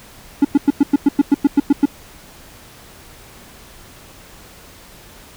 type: tone bursts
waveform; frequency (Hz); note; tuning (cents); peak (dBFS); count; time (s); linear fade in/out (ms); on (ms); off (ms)
triangle; 283.9; C#4; +41; -5; 12; 0.42-1.856; 5; 28; 100
effects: pink hiss -42 dBFS RMS until 5.36 s